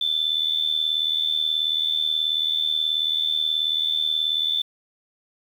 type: tone with amplitude modulation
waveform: sine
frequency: 3520 Hz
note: A7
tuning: in tune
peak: -17 dBFS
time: 0.01-4.62 s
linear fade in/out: 5 ms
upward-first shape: sine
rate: 78.5 Hz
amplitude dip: 70%
effects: 8-bit